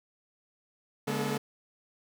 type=tone cluster; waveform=sawtooth; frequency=142.8 / 208.9 / 240.3 / 435.6 Hz; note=D3 / G#3 / B3 / A4; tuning=-48 / +10 / -47 / -17 cents; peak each=-31 dBFS; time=1.07-1.38 s; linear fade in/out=10 ms; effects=none